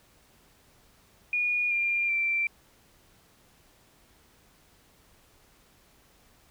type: tone with pitch steps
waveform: sine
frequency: 2443 / 2395 / 2349 Hz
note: D#7 / D7 / D7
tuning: -32 / +33 / 0 cents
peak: -24 dBFS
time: 1.33-2.47 s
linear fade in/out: 2 ms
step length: 380 ms
effects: pink hiss -61 dBFS RMS until 6.5 s